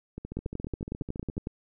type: two click trains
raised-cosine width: 3 ms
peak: -24 / -19 dBFS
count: 18 / 13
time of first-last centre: 0.18-1.369 / 0.37-1.471 s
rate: 14.3 / 10.9 Hz
effects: none